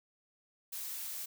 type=noise; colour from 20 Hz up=blue; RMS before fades=-41 dBFS; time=0.72-1.26 s; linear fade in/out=10 ms; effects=none